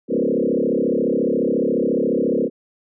sine tone with frequency modulation, 363.1 Hz, F#4, 33 cents flat, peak -16 dBFS, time 0.08-2.5 s, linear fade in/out 50 ms, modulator 34.3 Hz, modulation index 4.5, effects none

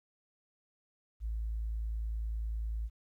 sine tone, 55 Hz, A1, in tune, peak -32 dBFS, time 1.2-2.9 s, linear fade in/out 50 ms, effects tanh soft clip ceiling -28 dBFS + 12-bit

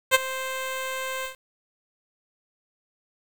10% pulse tone with ADSR envelope, 523 Hz, C5, 1 cent flat, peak -4 dBFS, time 0.11-1.36 s, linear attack 37 ms, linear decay 24 ms, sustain -17 dB, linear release 120 ms, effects 7-bit

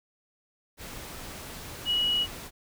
sine tone in noise, 2917 Hz, F#7, 25 cents flat, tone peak -23 dBFS, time 1.85-2.27 s, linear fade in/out 50 ms, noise pink, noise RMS -41 dBFS, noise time 0.77-2.51 s, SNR +15 dB, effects none

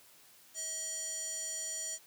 square tone with band-pass filter, 638 Hz, D#5, 43 cents sharp, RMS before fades -39 dBFS, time 0.54-1.99 s, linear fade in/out 50 ms, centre 7200 Hz, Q 5.5, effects white hiss -60 dBFS RMS until 2.06 s + high-pass 80 Hz 12 dB/octave

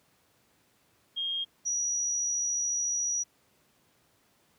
sine tone pair in turn, 3236 / 5813 Hz, G#7 / F#8, -46 / -32 cents, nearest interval minor seventh, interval 1014 cents, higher second, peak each -29 / -27 dBFS, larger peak second, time 1.16-1.45 / 1.65-3.24 s, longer second, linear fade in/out 20 ms, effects pink hiss -67 dBFS RMS until 4.58 s + high-pass 100 Hz 12 dB/octave

